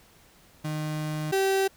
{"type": "tone pair in turn", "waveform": "35% pulse", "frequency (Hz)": [153.5, 386.8], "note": ["D#3", "G4"], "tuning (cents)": [-23, -23], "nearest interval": "octave + major third", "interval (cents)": 1600, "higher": "second", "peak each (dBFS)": [-27, -20], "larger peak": "second", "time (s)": [[0.64, 1.32], [1.32, 1.68]], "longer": "first", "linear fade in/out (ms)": 10, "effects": ["pink hiss -57 dBFS RMS until 1.76 s"]}